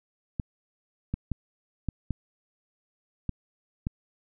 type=clicks; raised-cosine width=5 ms; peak=-16 dBFS; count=7; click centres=0.398 / 1.14 / 1.317 / 1.887 / 2.107 / 3.293 / 3.869 s; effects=none